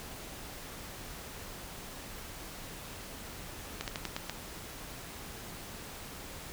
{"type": "slowing click train", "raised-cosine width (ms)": 0.2, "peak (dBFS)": -17, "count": 6, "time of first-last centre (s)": [3.81, 4.296], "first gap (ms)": 68, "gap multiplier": 1.18, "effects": ["pink hiss -45 dBFS RMS until 6.52 s"]}